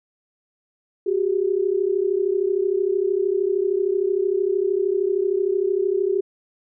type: tone pair together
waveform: sine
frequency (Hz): 370.2 / 403.3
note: F#4 / G4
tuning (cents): +1 / +49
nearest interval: minor second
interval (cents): 148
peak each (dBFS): -21 / -21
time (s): 1.06-6.21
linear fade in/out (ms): 10
effects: none